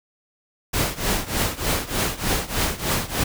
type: noise with tremolo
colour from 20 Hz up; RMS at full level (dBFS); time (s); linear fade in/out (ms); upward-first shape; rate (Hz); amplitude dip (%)
pink; -20; 0.73-3.24; 10; triangle; 3.3; 90
effects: none